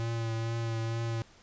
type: tone with vibrato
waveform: square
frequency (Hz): 114.5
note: A#2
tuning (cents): -31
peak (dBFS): -31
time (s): 0-1.22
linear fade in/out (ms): 0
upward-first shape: triangle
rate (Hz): 2.2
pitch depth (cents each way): 23
effects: pink hiss -58 dBFS RMS until 1.42 s + resampled to 16000 Hz